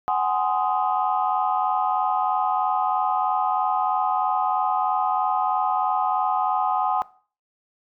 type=chord; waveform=sine; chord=Ab dominant seventh; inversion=third; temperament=just; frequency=747.5 / 830.6 / 1038.3 / 1245.9 Hz; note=Gb5 / Ab5 / C6 / Eb6; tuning=+17 / 0 / -14 / +2 cents; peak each=-23 / -24 / -27 / -27 dBFS; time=0.08-7.02 s; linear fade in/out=0 ms; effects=noise-tail reverb RT60 0.4 s tail -19 dB re dry + tanh soft clip ceiling -9 dBFS